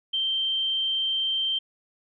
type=tone; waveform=sine; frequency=3136 Hz; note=G7; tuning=in tune; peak=-23 dBFS; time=0.13-1.59 s; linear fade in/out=10 ms; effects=none

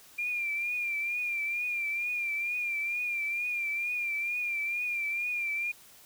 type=tone with vibrato; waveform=sine; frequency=2390 Hz; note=D7; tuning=30 cents sharp; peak=-29 dBFS; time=0.18-5.72 s; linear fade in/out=10 ms; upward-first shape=triangle; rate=2.2 Hz; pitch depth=63 cents each way; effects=white hiss -55 dBFS RMS until 6.05 s

